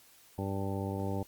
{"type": "harmonic tone", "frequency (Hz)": 98, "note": "G2", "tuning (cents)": 0, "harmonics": [1, 2, 3, 4, 5, 6, 8, 9], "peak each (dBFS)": [-35, -38, -40, -41, -42, -43, -44, -45], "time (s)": [0.38, 1.23], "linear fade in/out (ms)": 5, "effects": ["white hiss -60 dBFS RMS until 1.27 s", "Opus 48 kbps"]}